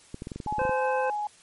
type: clicks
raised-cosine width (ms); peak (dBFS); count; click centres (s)
3; -22; 12; 0.144 / 0.221 / 0.271 / 0.318 / 0.36 / 0.402 / 0.463 / 0.525 / 0.584 / 0.617 / 0.652 / 0.694
type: tone with pitch glide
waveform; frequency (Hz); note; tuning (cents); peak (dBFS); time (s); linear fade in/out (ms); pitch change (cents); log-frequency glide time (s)
sine; 846 to 835.8; G#5 to G#5; +32 to +11; -27; 0.47-1.27; 2; -21; 0.65-1.1
type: harmonic tone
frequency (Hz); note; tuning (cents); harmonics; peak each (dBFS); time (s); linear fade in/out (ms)
517; C5; -21; 1 / 2 / 3 / 5; -26 / -34 / -33 / -40; 0.59-1.1; 2
effects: white hiss -55 dBFS RMS until 1.42 s + MP3 48 kbps

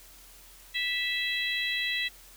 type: harmonic tone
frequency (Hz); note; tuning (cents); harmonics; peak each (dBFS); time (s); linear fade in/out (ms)
657; E5; -6; 3 / 4 / 5 / 6; -31 / -34 / -34 / -34; 0.74-2.09; 20
effects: added 42 Hz sine -56 dBFS peak until 2.36 s + white hiss -53 dBFS RMS until 2.36 s

